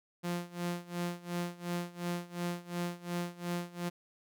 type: tone with tremolo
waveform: sawtooth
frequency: 174.61 Hz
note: F3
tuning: in tune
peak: -28 dBFS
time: 0.23-3.9 s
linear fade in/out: 20 ms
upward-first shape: sine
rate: 2.8 Hz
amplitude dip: 90%
effects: none